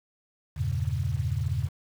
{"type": "chord", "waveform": "sine", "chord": "E diminished seventh", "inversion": "none", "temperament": "equal", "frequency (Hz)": [82.41, 98, 116.54, 138.59], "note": ["E2", "G2", "Bb2", "Db3"], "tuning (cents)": [0, 0, 0, 0], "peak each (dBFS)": -31, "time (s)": [0.56, 1.69], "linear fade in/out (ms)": 20, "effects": ["8-bit"]}